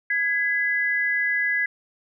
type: tone pair together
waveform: sine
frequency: 1661.2 / 2008 Hz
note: G#6 / B6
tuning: 0 / +28 cents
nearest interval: minor third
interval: 328 cents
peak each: -23 dBFS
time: 0.1-1.66 s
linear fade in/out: 5 ms
effects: none